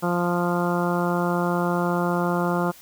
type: harmonic tone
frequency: 174.9 Hz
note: F3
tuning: 3 cents sharp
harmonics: 1 / 2 / 3 / 4 / 5 / 6 / 7 / 8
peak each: -24 / -27 / -29 / -30 / -31 / -32 / -32 / -33 dBFS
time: 0.02-2.72 s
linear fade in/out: 20 ms
effects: white hiss -48 dBFS RMS until 2.81 s